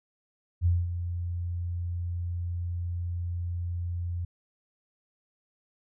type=tone with ADSR envelope; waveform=sine; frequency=87.1 Hz; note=F2; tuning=4 cents flat; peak=-19 dBFS; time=0.61-4.25 s; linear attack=49 ms; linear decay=210 ms; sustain=-10 dB; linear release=5 ms; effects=none